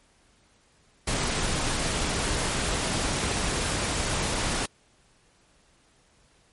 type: noise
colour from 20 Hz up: pink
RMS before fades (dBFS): -27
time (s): 1.07-4.66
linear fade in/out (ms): 5
effects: pink hiss -62 dBFS RMS until 6.52 s + MP3 48 kbps